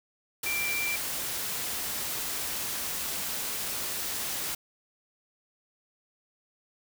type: tone in noise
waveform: sine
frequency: 2357 Hz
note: D7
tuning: 6 cents sharp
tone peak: -29 dBFS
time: 0.46-0.96 s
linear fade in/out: 5 ms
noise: white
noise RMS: -33 dBFS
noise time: 0.43-4.55 s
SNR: +1 dB
effects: none